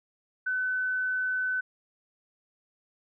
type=tone; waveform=sine; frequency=1510 Hz; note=F#6; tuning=35 cents sharp; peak=-26 dBFS; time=0.46-1.61 s; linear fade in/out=10 ms; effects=none